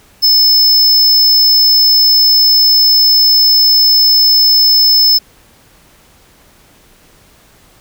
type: tone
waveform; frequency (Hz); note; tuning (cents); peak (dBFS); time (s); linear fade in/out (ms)
square; 5240; E8; -11; -6; 0.22-5.19; 20
effects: pink hiss -46 dBFS RMS until 7.8 s